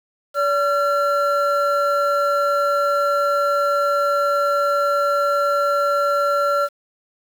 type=tone pair together; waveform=triangle; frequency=573 / 1364.9 Hz; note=D5 / F6; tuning=-43 / -40 cents; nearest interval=octave + minor third; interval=1503 cents; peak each=-17 dBFS; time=0.34-6.69 s; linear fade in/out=50 ms; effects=7-bit